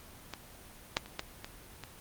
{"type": "clicks", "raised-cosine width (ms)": 0.2, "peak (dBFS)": [-21, -9, -28, -16, -22, -24], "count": 6, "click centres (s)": [0.337, 0.969, 1.06, 1.194, 1.445, 1.837], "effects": ["pink hiss -52 dBFS RMS until 2 s", "Opus 24 kbps"]}